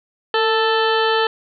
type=harmonic tone with a mistuned harmonic; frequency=440 Hz; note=A4; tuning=in tune; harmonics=1 / 2 / 3 / 4 / 6 / 7 / 8 / 9 / 10; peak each=-18 / -21 / -23 / -23 / -30 / -25 / -32 / -33 / -33 dBFS; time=0.34-1.27 s; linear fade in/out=2 ms; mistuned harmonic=1; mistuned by=+37 cents; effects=none